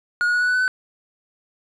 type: tone with pitch steps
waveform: triangle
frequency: 1440 / 1451.7 / 1463.5 / 1475.4 / 1487.3 / 1499.4 / 1511.6 Hz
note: F#6 / F#6 / F#6 / F#6 / F#6 / F#6 / F#6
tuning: -47 / -33 / -19 / -5 / +9 / +23 / +37 cents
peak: -15 dBFS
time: 0.21-0.679 s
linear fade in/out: 0 ms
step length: 67 ms
effects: resampled to 24000 Hz